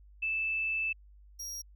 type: tone pair in turn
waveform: sine / 40% pulse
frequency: 2634 / 5643 Hz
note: E7 / F8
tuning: -2 / +17 cents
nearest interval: octave + minor second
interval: 1319 cents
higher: second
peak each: -29 / -37 dBFS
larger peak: first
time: 0.22-0.93 / 1.39-1.62 s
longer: first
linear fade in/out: 10 ms
effects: added 50 Hz sine -53 dBFS peak until 1.75 s

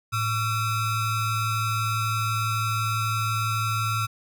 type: ring-modulated tone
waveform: square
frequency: 621 Hz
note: D#5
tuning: 3 cents flat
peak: -21 dBFS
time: 0.12-4.07 s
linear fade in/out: 20 ms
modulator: 732 Hz
effects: none

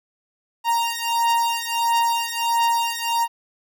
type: beating tone pair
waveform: 45% pulse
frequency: 930 / 931.5 Hz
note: A#5 / A#5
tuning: -4 / -2 cents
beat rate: 1.5 Hz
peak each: -22 dBFS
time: 0.64-3.28 s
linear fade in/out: 50 ms
effects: none

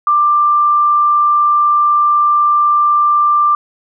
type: tone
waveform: sine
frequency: 1184 Hz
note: D6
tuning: 14 cents sharp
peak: -8 dBFS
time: 0.07-3.55 s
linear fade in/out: 2 ms
effects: none

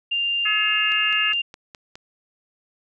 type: tone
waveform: sine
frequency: 2794 Hz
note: F7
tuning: in tune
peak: -20 dBFS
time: 0.11-1.42 s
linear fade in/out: 10 ms
type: harmonic tone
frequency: 425.7 Hz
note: G#4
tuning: 43 cents sharp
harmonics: 3 / 4 / 5 / 6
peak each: -29 / -25 / -29 / -26 dBFS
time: 0.45-1.33 s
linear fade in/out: 10 ms
type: click train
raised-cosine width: 0.2 ms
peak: -22 dBFS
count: 6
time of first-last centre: 0.92-1.955 s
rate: 4.83 Hz
effects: none

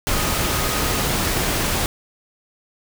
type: tone in noise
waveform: sine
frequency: 1248 Hz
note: D#6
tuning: 5 cents sharp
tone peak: -32 dBFS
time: 0.13-1.02 s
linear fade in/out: 0 ms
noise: pink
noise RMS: -21 dBFS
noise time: 0.07-1.86 s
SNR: -14 dB
effects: none

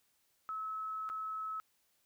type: tone with dropouts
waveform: sine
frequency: 1294 Hz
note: E6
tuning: 32 cents flat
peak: -37 dBFS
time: 0.49-1.6 s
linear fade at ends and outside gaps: 0 ms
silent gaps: 1.091-1.099 s
effects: white hiss -75 dBFS RMS until 2.05 s

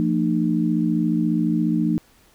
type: tone cluster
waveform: sine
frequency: 172.5 / 227 / 303.7 Hz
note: F3 / A#3 / D#4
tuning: -21 / -46 / -42 cents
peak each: -22 dBFS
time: 0-1.98 s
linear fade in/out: 0 ms
effects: pink hiss -56 dBFS RMS until 2.34 s

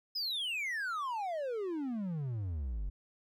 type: exponential sweep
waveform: triangle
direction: down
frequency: 5170 to 43.99 Hz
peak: -32 dBFS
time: 0.15-2.9 s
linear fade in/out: 10 ms
effects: none

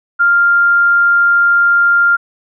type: tone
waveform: sine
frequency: 1396.9 Hz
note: F6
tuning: in tune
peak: -7 dBFS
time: 0.19-2.17 s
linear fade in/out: 20 ms
effects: none

